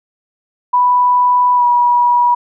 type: tone with pitch glide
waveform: sine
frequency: 987.8 to 968.6 Hz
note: B5 to B5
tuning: 0 to -34 cents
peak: -8 dBFS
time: 0.73-2.35 s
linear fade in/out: 10 ms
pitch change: -34 cents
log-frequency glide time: 1.55-1.64 s
effects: none